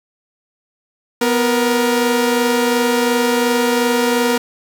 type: tone pair together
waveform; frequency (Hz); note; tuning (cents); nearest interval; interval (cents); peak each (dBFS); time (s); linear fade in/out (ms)
sawtooth; 246.9 / 471; B3 / A#4; 0 / +18; major seventh; 1118; -13 / -12; 1.21-4.38; 5
effects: none